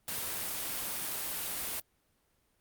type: noise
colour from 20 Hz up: white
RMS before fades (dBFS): -36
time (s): 0.08-1.8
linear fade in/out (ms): 2
effects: pink hiss -73 dBFS RMS until 2.6 s + Opus 32 kbps